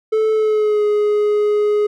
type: tone with pitch glide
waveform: triangle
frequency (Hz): 436.8 to 418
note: A4 to G#4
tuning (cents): -13 to +11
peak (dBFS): -11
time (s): 0.12-1.87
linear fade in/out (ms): 10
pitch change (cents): -76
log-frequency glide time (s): 0.32-0.84
effects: none